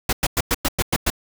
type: noise bursts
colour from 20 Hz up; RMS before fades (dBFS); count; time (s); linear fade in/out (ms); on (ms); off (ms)
pink; -19; 8; 0.09-1.102; 5; 39; 100
effects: none